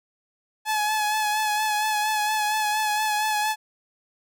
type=tone with vibrato; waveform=sawtooth; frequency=852 Hz; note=G#5; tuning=44 cents sharp; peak=-18 dBFS; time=0.65-3.56 s; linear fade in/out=50 ms; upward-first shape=sine; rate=4.3 Hz; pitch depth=31 cents each way; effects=none